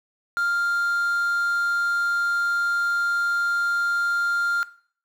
triangle tone with quantisation, 1396.9 Hz, F6, in tune, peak -19 dBFS, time 0.37-4.63 s, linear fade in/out 0 ms, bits 7, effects noise-tail reverb RT60 0.5 s tail -17 dB re dry

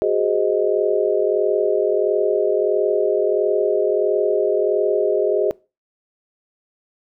sine chord, Ab dominant seventh, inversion third, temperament just, 373.8 / 415.3 / 519.1 / 623 Hz, Gb4 / Ab4 / C5 / Eb5, +18 / 0 / -14 / +2 cents, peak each -21 / -19 / -25 / -21 dBFS, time 0.02-5.51 s, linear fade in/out 0 ms, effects noise-tail reverb RT60 0.3 s tail -23 dB re dry

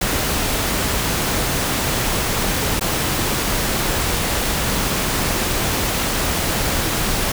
pink noise with dropouts, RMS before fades -20 dBFS, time 0.01-7.32 s, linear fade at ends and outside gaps 5 ms, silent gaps 2.796-2.809 s, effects none

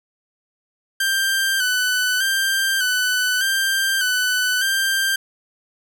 sawtooth tone with vibrato, 1538 Hz, G6, 33 cents flat, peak -14 dBFS, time 1-5.16 s, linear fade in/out 5 ms, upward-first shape square, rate 0.83 Hz, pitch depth 46 cents each way, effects none

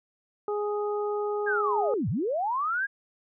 harmonic tone, 415.3 Hz, G#4, in tune, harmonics 1 / 2 / 3, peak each -27 / -35 / -37 dBFS, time 0.48-1.94 s, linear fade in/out 2 ms
sine linear two-way sweep, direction down then up, 1661.2 to 87.31 to 1661.2 Hz, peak -25 dBFS, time 1.46-2.87 s, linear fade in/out 20 ms, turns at 2.09 s
effects none

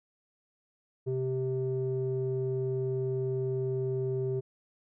square tone with low-pass filter, 130 Hz, C3, 11 cents flat, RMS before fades -31 dBFS, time 1.06-4.41 s, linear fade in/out 20 ms, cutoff 410 Hz, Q 4, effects none

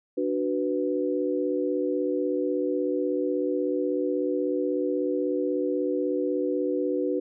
sine chord, B minor, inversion first, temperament equal, 293.7 / 370 / 493.9 Hz, D4 / F#4 / B4, 0 / 0 / 0 cents, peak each -28 dBFS, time 0.17-7.2 s, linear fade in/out 10 ms, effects none

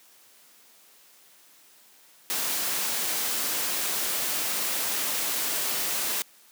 white noise, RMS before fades -28 dBFS, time 2.3-6.22 s, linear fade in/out 0 ms, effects white hiss -56 dBFS RMS until 6.51 s + high-pass 200 Hz 12 dB/octave

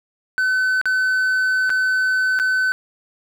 triangle tone with dropouts, 1516 Hz, F#6, 42 cents sharp, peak -14 dBFS, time 0.38-2.72 s, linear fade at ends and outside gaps 0 ms, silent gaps 0.814-0.856 / 1.695-1.702 / 2.39-2.398 s, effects none

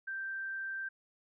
sine tone, 1568 Hz, G6, in tune, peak -36 dBFS, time 0.07-0.89 s, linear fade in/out 10 ms, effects none

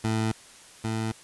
20% pulse tone pair in turn, 110.7 / 111.26 Hz, A2 / A2, +11 / +20 cents, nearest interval unison, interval 9 cents, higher second, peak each -19 / -22 dBFS, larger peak first, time 0.04-0.32 / 0.84-1.12 s, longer neither, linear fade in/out 5 ms, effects white hiss -50 dBFS RMS until 1.23 s + resampled to 24000 Hz

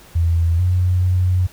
sine tone with pitch steps, 83.8 / 90.6 / 91.2 Hz, E2 / F#2 / F#2, +29 / -36 / -24 cents, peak -13 dBFS, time 0.15-1.47 s, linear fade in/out 10 ms, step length 440 ms, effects pink hiss -45 dBFS RMS until 1.52 s

